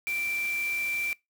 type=tone in noise; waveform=sine; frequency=2349 Hz; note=D7; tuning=in tune; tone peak=-28 dBFS; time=0.07-1.13 s; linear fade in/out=0 ms; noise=white; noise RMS=-42 dBFS; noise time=0.07-1.13 s; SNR=+11 dB; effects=noise-tail reverb RT60 0.2 s tail -23 dB re dry